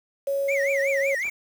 sine tone with pitch glide, 554.4 to 550.6 Hz, C#5 to C#5, 0 to -12 cents, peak -22 dBFS, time 0.27-1.15 s, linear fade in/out 5 ms, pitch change -12 cents, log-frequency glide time 0.67-0.87 s
triangle tone with vibrato, 2093 Hz, C7, in tune, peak -23 dBFS, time 0.48-1.3 s, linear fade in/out 10 ms, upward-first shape triangle, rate 5.4 Hz, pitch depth 250 cents each way
effects 7-bit

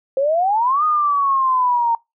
sine exponential two-way sweep, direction up then down, 523.3 to 1244 to 918 Hz, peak -14 dBFS, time 0.17-1.95 s, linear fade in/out 2 ms, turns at 0.84 s, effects noise-tail reverb RT60 0.2 s tail -24 dB re dry

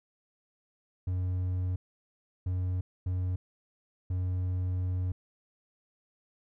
triangle tone bursts at uneven times, 91.3 Hz, F#2, 23 cents flat, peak -26 dBFS, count 4, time 1.07-1.76 / 2.46-2.81 / 3.06-3.36 / 4.1-5.12 s, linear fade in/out 5 ms, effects none

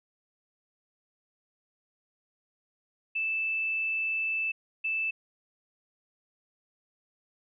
sine tone pair in turn, 2637 / 2637 Hz, E7 / E7, 0 / 0 cents, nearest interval unison, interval 0 cents, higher neither, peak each -27 dBFS, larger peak neither, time 3.15-4.52 / 4.84-5.11 s, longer first, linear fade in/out 10 ms, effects none

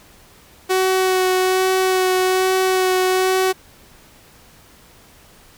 sawtooth tone with vibrato, 373.3 Hz, F#4, 15 cents sharp, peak -11 dBFS, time 0.69-3.53 s, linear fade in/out 20 ms, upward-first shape sine, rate 1.2 Hz, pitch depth 13 cents each way, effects pink hiss -48 dBFS RMS until 5.57 s

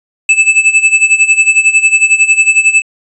square tone with tremolo, 2624 Hz, E7, 9 cents flat, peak -3 dBFS, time 0.29-2.82 s, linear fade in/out 2 ms, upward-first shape sine, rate 11 Hz, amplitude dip 80%, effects resampled to 22050 Hz

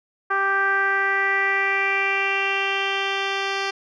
10% pulse tone with low-pass filter sweep, 392 Hz, G4, in tune, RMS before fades -22 dBFS, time 0.3-3.71 s, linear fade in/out 10 ms, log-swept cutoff 1400 to 4100 Hz, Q 4.5, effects none

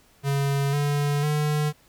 square tone with pitch steps, 139.6 / 144.69 / 149.97 Hz, C#3 / D3 / D3, +13 / -25 / +37 cents, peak -22 dBFS, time 0.23-1.73 s, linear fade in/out 50 ms, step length 500 ms, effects pink hiss -58 dBFS RMS until 1.88 s

